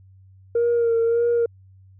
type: tone with vibrato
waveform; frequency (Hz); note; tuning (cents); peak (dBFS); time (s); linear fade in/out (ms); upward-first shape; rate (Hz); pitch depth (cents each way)
sine; 466.2; A#4; 0; -15; 0.55-1.46; 5; sine; 1.7; 30
effects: tanh soft clip ceiling -14 dBFS + added 95 Hz sine -47 dBFS peak until 1.99 s